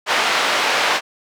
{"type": "band-pass noise", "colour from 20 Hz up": "pink", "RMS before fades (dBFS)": -18, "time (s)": [0.06, 1.01], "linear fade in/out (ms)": 50, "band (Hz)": [730, 3900], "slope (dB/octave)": 12, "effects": []}